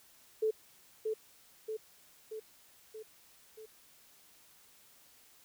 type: tone with echo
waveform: sine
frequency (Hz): 436.5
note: A4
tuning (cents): -14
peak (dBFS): -27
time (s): 0.42-0.51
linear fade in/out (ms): 10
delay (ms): 630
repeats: 5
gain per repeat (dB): -4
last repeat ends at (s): 3.66
effects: white hiss -62 dBFS RMS until 5.44 s